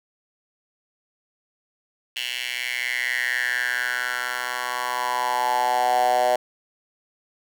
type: tone with high-pass filter sweep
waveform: 10% pulse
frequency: 124.2 Hz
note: B2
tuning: 10 cents sharp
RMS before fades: -24 dBFS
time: 2.16-6.36 s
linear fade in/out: 5 ms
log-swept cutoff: 2700 to 660 Hz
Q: 6.2
effects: none